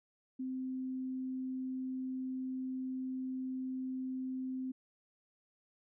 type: tone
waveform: sine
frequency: 259.2 Hz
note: C4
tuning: 16 cents flat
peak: -36 dBFS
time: 0.39-4.72 s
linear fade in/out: 10 ms
effects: none